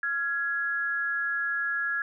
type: tone pair together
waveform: sine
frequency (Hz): 1386 / 1674.2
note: F6 / G#6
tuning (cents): -14 / +13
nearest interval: minor third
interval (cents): 327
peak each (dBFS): -32 / -27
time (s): 0.03-2.02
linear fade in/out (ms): 2
effects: none